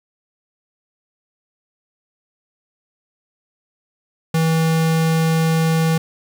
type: tone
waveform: square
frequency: 161.9 Hz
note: E3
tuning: 31 cents flat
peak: -15 dBFS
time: 4.34-5.98 s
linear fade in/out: 5 ms
effects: 9-bit